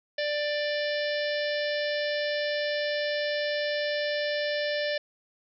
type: harmonic tone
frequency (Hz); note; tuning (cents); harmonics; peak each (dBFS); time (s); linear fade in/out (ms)
590; D5; +8; 1 / 3 / 4 / 5 / 6 / 7 / 8 / 9; -28 / -33 / -40 / -39 / -40 / -41 / -43 / -41; 0.18-4.98; 5
effects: none